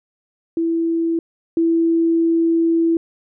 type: tone pair in turn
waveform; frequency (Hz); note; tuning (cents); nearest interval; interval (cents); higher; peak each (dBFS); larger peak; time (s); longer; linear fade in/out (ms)
sine; 331.3 / 331.3; E4 / E4; +9 / +9; unison; 0; neither; -16 / -13; second; 0.57-1.19 / 1.57-2.97; second; 2
effects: none